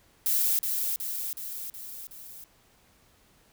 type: noise with echo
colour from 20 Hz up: violet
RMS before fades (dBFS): -25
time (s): 0.26-0.59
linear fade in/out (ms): 0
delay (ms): 370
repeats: 5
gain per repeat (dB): -4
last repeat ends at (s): 2.44
effects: pink hiss -62 dBFS RMS until 3.52 s